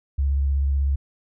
sine tone with vibrato, 69.3 Hz, C#2, in tune, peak -18 dBFS, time 0.18-0.96 s, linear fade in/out 10 ms, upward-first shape square, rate 16 Hz, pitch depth 24 cents each way, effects none

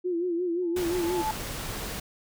sine tone with vibrato, 349.2 Hz, F4, in tune, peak -25 dBFS, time 0.04-1.23 s, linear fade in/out 20 ms, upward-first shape sine, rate 5.7 Hz, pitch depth 79 cents each way
sine tone with exponential growth, 869 Hz, A5, 22 cents flat, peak -24 dBFS, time 0.62-1.31 s, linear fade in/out 1 ms, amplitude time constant 150 ms
pink noise, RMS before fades -35 dBFS, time 0.76-2 s, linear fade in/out 5 ms
effects none

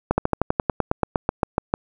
slowing click train, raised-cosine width 1 ms, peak -4 dBFS, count 16, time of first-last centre 0.11-1.739 s, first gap 70 ms, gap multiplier 1.06, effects none

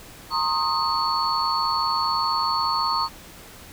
sine tone cluster, 924 / 1072 / 1248 / 4431 Hz, A#5 / C6 / D#6 / C#8, -16 / +42 / +5 / -2 cents, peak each -26 dBFS, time 0.3-3.09 s, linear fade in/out 50 ms, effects pink hiss -44 dBFS RMS until 3.72 s

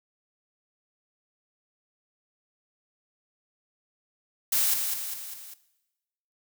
blue noise with echo, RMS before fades -24 dBFS, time 4.52-4.74 s, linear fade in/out 5 ms, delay 200 ms, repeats 4, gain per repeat -5 dB, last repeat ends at 5.54 s, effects noise-tail reverb RT60 1.0 s tail -17 dB re dry

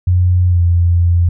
sine tone with pitch glide, 90 to 86.48 Hz, F#2 to F2, -47 to -16 cents, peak -8 dBFS, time 0.07-1.29 s, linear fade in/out 5 ms, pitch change -69 cents, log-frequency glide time 0.47-0.61 s, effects none

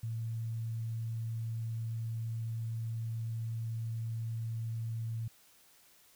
sine tone, 113.6 Hz, A#2, 44 cents flat, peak -34 dBFS, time 0.03-5.28 s, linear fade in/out 5 ms, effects white hiss -63 dBFS RMS until 6.15 s

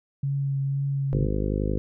sine tone with vibrato, 138.3 Hz, C#3, 4 cents flat, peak -23 dBFS, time 0.23-1.26 s, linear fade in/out 5 ms, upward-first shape triangle, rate 2 Hz, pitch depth 18 cents each way
harmonic tone, 51.2 Hz, G#1, 24 cents flat, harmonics 1 / 2 / 3 / 4 / 5 / 6 / 7 / 8 / 9 / 10, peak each -27 / -30 / -32 / -33 / -34 / -35 / -35 / -36 / -37 / -37 dBFS, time 1.13-1.78 s, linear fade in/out 0 ms
effects none

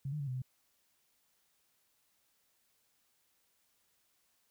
sine tone with pitch steps, 137 / 150.7 / 141.3 / 127.5 / 128.8 Hz, C#3 / D3 / C#3 / C3 / C3, -20 / +45 / +34 / -44 / -27 cents, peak -35 dBFS, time 0.05-0.42 s, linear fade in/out 5 ms, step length 74 ms, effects white hiss -75 dBFS RMS until 4.5 s

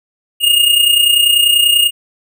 square tone with amplitude modulation, 2846 Hz, F7, 32 cents sharp, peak -6 dBFS, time 0.4-1.91 s, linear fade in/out 50 ms, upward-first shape sine, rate 30.2 Hz, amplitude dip 60%, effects none

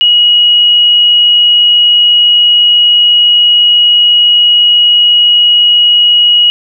sine tone, 2903 Hz, F#7, 34 cents flat, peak -3 dBFS, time 0.01-6.5 s, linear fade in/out 0 ms, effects none

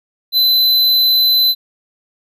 square tone, 4029 Hz, B7, 34 cents sharp, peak -10 dBFS, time 0.32-1.55 s, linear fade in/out 50 ms, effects none

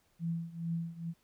sine tone with tremolo, 167.1 Hz, E3, 24 cents sharp, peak -30 dBFS, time 0.19-1.14 s, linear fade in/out 50 ms, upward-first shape triangle, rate 2.3 Hz, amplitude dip 90%, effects pink hiss -72 dBFS RMS until 1.23 s

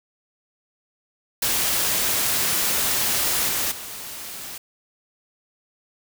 white noise with level steps, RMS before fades -22 / -24 / -35 dBFS, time 1.42-4.58 s, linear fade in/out 5 ms, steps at 3.48 / 3.71 s, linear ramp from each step 10 ms, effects none

